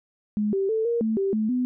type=tone with pitch steps; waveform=sine; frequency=209.8 / 389.3 / 442 / 469.2 / 221 / 390.6 / 216.7 / 250.4 Hz; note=G#3 / G4 / A4 / A#4 / A3 / G4 / A3 / B3; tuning=+18 / -12 / +8 / +11 / +8 / -6 / -26 / +24 cents; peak=-21 dBFS; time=0.37-1.65 s; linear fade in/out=0 ms; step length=160 ms; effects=none

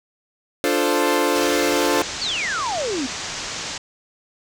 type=chord; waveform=sawtooth; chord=D minor seventh; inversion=none; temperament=equal; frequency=293.7 / 349.2 / 440 / 523.3 Hz; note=D4 / F4 / A4 / C5; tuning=0 / 0 / 0 / 0 cents; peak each=-19 dBFS; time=0.64-2.02 s; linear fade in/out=0 ms
type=low-pass noise; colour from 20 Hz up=white; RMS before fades=-30 dBFS; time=1.35-3.78 s; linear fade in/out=5 ms; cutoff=7200 Hz; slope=48 dB/octave
type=exponential sweep; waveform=sine; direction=down; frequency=4699 to 241.1 Hz; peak=-22 dBFS; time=2.21-3.07 s; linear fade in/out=10 ms
effects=none

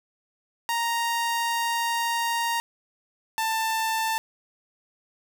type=tone pair in turn; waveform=sawtooth; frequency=932.3 / 889.3 Hz; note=A#5 / A5; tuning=0 / +18 cents; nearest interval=minor second; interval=82 cents; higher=first; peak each=-20 dBFS; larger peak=neither; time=0.69-2.6 / 3.38-4.18 s; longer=first; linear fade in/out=0 ms; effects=none

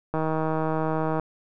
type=click train; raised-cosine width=1 ms; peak=-13 dBFS; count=168; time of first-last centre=0.14-1.197 s; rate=158 Hz; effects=none

